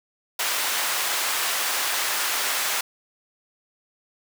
pink high-pass noise, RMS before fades -25 dBFS, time 0.39-2.81 s, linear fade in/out 5 ms, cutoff 980 Hz, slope 12 dB/octave, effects none

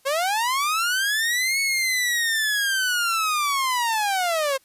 sawtooth linear two-way sweep, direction up then down, 523.3 to 2217 to 523.3 Hz, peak -17 dBFS, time 0.05-4.58 s, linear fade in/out 20 ms, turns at 1.6 s, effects white hiss -60 dBFS RMS until 4.64 s + resampled to 32000 Hz

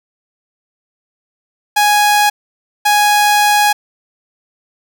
sawtooth tone bursts at uneven times, 830.6 Hz, G#5, in tune, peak -5 dBFS, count 2, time 1.76-2.3 / 2.85-3.73 s, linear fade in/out 10 ms, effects none

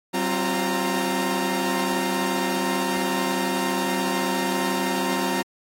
sawtooth tone cluster, 191.1 / 263.7 / 350.9 / 925 Hz, G3 / C4 / F4 / A#5, -44 / +14 / +8 / -14 cents, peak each -24 dBFS, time 0.13-5.43 s, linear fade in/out 20 ms, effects AAC 48 kbps

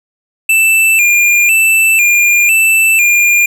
square tone with vibrato, 2527 Hz, D#7, 26 cents sharp, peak -7 dBFS, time 0.49-3.46 s, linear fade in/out 5 ms, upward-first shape square, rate 1 Hz, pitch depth 84 cents each way, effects none

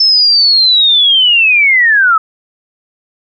sine linear sweep, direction down, 5300 to 1265 Hz, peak -5 dBFS, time 0-2.18 s, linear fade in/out 5 ms, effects none

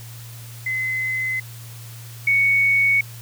sine tone pair in turn, 2044 / 2225 Hz, C7 / C#7, -41 / +6 cents, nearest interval minor second, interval 147 cents, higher second, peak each -21 / -14 dBFS, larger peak second, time 0.66-1.4 / 2.27-3.01 s, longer neither, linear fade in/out 5 ms, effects added 116 Hz sine -36 dBFS peak until 3.21 s + white hiss -43 dBFS RMS until 3.21 s

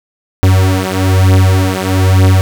45% pulse beating tone pair, 93.6 / 94.7 Hz, F#2 / F#2, +20 / +41 cents, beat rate 1.1 Hz, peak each -10 dBFS, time 0.43-2.41 s, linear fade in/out 0 ms, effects none

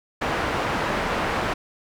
white low-pass noise, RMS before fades -25 dBFS, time 0.21-1.54 s, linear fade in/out 10 ms, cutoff 1400 Hz, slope 12 dB/octave, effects none

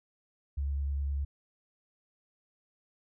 sine tone with vibrato, 70.1 Hz, C#2, 20 cents sharp, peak -29 dBFS, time 0.57-1.25 s, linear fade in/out 10 ms, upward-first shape sine, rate 9.7 Hz, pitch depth 14 cents each way, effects none

